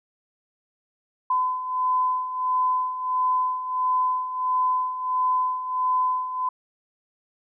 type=beating tone pair; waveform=sine; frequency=1013 / 1014.5 Hz; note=B5 / B5; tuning=+44 / +46 cents; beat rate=1.5 Hz; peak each=-28 / -22 dBFS; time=1.3-6.49 s; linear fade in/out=5 ms; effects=none